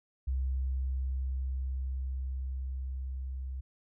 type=tone with level ramp; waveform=sine; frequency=65.4 Hz; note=C2; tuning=in tune; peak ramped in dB=-28 to -35 dBFS; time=0.27-3.61 s; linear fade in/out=10 ms; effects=none